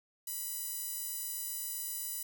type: tone with high-pass filter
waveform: sawtooth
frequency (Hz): 987.8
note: B5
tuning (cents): 0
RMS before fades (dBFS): -39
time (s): 0.27-2.23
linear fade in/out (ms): 5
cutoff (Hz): 10000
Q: 0.95
effects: none